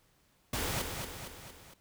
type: noise with echo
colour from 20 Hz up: pink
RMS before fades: -34 dBFS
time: 0.53-0.82 s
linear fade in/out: 5 ms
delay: 230 ms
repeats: 4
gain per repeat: -5 dB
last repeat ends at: 1.74 s
effects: pink hiss -69 dBFS RMS until 1.8 s